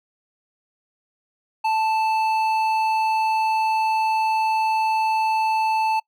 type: tone with hard clipping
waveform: triangle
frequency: 880 Hz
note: A5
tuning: in tune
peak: -20 dBFS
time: 1.64-6 s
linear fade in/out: 10 ms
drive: 12 dB
effects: noise-tail reverb RT60 0.1 s tail -25 dB re dry